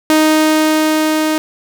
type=tone with level ramp; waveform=sawtooth; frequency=311.1 Hz; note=D#4; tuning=in tune; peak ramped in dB=-4 to -9 dBFS; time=0.1-1.38 s; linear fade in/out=0 ms; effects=none